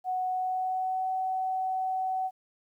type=tone with pitch glide; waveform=sine; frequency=740 to 752.9 Hz; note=F#5 to F#5; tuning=0 to +30 cents; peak=-27 dBFS; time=0.04-2.31 s; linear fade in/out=50 ms; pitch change=+30 cents; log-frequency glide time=0.29-1.1 s; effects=11-bit